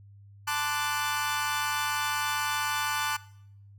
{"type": "chord", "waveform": "sawtooth", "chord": "D dominant seventh", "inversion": "second", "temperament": "equal with one note detuned", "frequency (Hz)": [880, 1035.1, 1174.7, 1480], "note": ["A5", "C6", "D6", "F#6"], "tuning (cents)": [0, -19, 0, 0], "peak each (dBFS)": [-28, -34, -29, -29], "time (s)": [0.47, 3.17], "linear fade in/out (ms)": 10, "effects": ["noise-tail reverb RT60 0.7 s tail -20 dB re dry", "added 100 Hz sine -49 dBFS peak until 3.78 s"]}